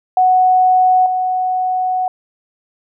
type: tone with level steps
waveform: sine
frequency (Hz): 740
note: F#5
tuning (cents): 0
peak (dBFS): -8 / -14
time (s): 0.17-2.08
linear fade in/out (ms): 2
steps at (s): 1.06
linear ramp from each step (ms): 2
effects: none